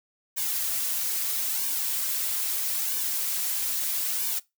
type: noise with flanger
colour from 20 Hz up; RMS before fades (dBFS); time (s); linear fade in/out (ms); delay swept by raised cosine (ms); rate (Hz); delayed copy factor
blue; -28; 0.36-4.4; 20; 1.5 to 5.4; 0.77; -0.75
effects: noise-tail reverb RT60 0.2 s tail -21 dB re dry